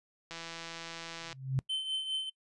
click train, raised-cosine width 0.2 ms, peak -25 dBFS, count 170, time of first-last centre 0.31-1.328 s, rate 166 Hz
sine tone with exponential growth, 132.6 Hz, C3, 23 cents sharp, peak -24 dBFS, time 1.21-1.59 s, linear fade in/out 0 ms, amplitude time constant 82 ms
triangle tone with tremolo, 3077 Hz, G7, 33 cents flat, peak -28 dBFS, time 1.69-2.3 s, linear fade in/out 10 ms, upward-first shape triangle, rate 4.9 Hz, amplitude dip 65%
effects noise-tail reverb RT60 0.1 s tail -23 dB re dry + resampled to 24000 Hz

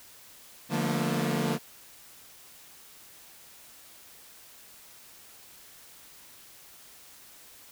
sawtooth chord, Bb major seventh, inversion first, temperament equal with one note detuned, 146.83 / 174.61 / 220 / 238.3 Hz, D3 / F3 / A3 / Bb3, 0 / 0 / 0 / +38 cents, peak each -28 dBFS, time 0.69-1.59 s, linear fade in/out 50 ms, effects white hiss -52 dBFS RMS until 7.71 s

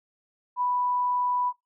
sine tone, 987.8 Hz, B5, in tune, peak -23 dBFS, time 0.56-1.53 s, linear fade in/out 50 ms, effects noise-tail reverb RT60 0.2 s tail -21 dB re dry

